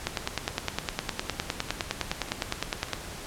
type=two click trains; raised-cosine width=0.2 ms; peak=-23 / -9 dBFS; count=5 / 29; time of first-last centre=0.49-2.885 / 0.07-2.933 s; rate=1.67 / 9.78 Hz; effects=pink hiss -40 dBFS RMS until 3.26 s + low-pass 11000 Hz 12 dB/octave